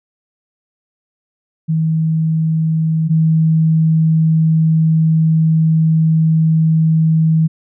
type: tone pair in turn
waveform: sine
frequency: 160 / 160 Hz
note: D#3 / D#3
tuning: +49 / +49 cents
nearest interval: unison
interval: 0 cents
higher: neither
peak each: -12 / -9 dBFS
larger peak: second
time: 1.68-3.09 / 3.09-7.48 s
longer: second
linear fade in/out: 20 ms
effects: none